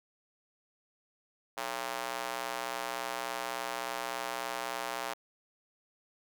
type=tone with high-pass filter; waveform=square; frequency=61.74 Hz; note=B1; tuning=in tune; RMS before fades=-37 dBFS; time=1.57-5.14 s; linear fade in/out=10 ms; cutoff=770 Hz; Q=1.3; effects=none